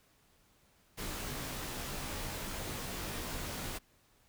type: noise with comb filter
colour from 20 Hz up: pink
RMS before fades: -40 dBFS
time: 0.97-3.79 s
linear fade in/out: 20 ms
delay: 18 ms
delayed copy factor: -0.7
effects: pink hiss -68 dBFS RMS until 4.28 s